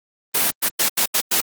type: noise bursts at uneven times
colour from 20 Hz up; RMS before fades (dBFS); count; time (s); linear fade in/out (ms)
white; -18; 6; 0.34-0.51 / 0.62-0.69 / 0.79-0.89 / 0.97-1.06 / 1.14-1.21 / 1.31-1.41; 10
effects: high-pass 150 Hz 12 dB/octave + Opus 32 kbps